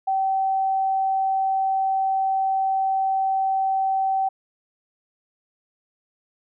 sine tone, 770 Hz, G5, 31 cents flat, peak -19 dBFS, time 0.07-4.29 s, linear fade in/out 10 ms, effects none

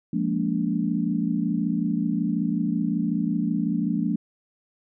sine chord, Bb dominant seventh, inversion second, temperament equal with one note detuned, 174.61 / 207.7 / 233.1 / 289 Hz, F3 / Ab3 / Bb3 / D4, 0 / 0 / 0 / -28 cents, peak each -27 / -27 / -27 / -28 dBFS, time 0.13-4.16 s, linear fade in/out 5 ms, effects none

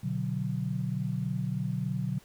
sine chord, B minor, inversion none, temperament equal, 123.47 / 146.83 / 185 Hz, B2 / D3 / F#3, 0 / 0 / 0 cents, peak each -33 dBFS, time 0.03-2.19 s, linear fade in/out 10 ms, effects pink hiss -58 dBFS RMS until 2.24 s

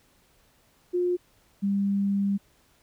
sine tone pair in turn, 356.3 / 199.04 Hz, F4 / G3, +35 / +27 cents, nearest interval minor seventh, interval 1008 cents, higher first, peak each -22 dBFS, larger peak neither, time 0.93-1.17 / 1.62-2.38 s, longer second, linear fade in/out 20 ms, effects pink hiss -63 dBFS RMS until 2.82 s

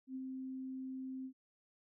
sine tone with ADSR envelope, 261.6 Hz, C4, in tune, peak -39 dBFS, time 0.07-1.33 s, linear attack 83 ms, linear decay 36 ms, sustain -2 dB, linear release 77 ms, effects none

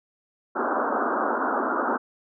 white band-pass noise, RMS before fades -25 dBFS, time 0.55-1.98 s, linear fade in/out 20 ms, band 220 to 1500 Hz, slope 96 dB/octave, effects none

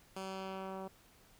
10% pulse tone with low-pass filter sweep, 190.9 Hz, G3, 46 cents flat, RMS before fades -43 dBFS, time 0.16-0.88 s, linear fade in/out 5 ms, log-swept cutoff 11000 to 890 Hz, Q 0.79, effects pink hiss -64 dBFS RMS until 1.39 s

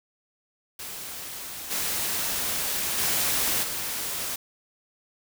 white noise with level steps, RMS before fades -37 / -28 / -25 / -31 dBFS, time 0.79-4.36 s, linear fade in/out 5 ms, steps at 1.7 / 2.97 / 3.62 s, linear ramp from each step 20 ms, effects none

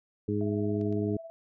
harmonic tone, 103.83 Hz, G#2, in tune, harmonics 1 / 2 / 3 / 4, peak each -32 / -32 / -32 / -32 dBFS, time 0.28-1.17 s, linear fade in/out 5 ms
sine tone with tremolo, 660 Hz, E5, 2 cents sharp, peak -39 dBFS, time 0.41-1.3 s, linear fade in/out 0 ms, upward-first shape sine, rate 18 Hz, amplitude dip 55%
clicks, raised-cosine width 0.2 ms, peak -39 dBFS, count 2, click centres 0.813 / 0.926 s
effects none

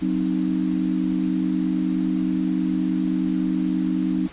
sine chord, C diminished, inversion second, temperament equal, 185 / 261.6 / 311.1 Hz, Gb3 / C4 / Eb4, 0 / 0 / 0 cents, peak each -24 dBFS, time 0.01-4.28 s, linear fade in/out 20 ms, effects pink hiss -43 dBFS RMS until 4.32 s + resampled to 8000 Hz

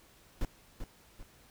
brown noise with echo, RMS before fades -30 dBFS, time 0.41-0.45 s, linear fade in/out 2 ms, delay 390 ms, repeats 2, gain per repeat -8 dB, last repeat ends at 1.23 s, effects pink hiss -61 dBFS RMS until 1.5 s

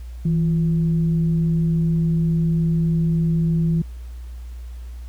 sine tone with frequency modulation, 163.4 Hz, E3, 15 cents flat, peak -16 dBFS, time 0.25-3.82 s, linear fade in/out 5 ms, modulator 189 Hz, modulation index 0.22, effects added 60 Hz sine -31 dBFS peak until 5.08 s + pink hiss -54 dBFS RMS until 5.08 s

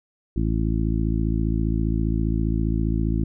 harmonic tone, 55 Hz, A1, in tune, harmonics 1 / 2 / 3 / 4 / 5 / 6, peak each -23 / -26 / -28 / -29 / -30 / -31 dBFS, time 0.36-3.24 s, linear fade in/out 5 ms, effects none

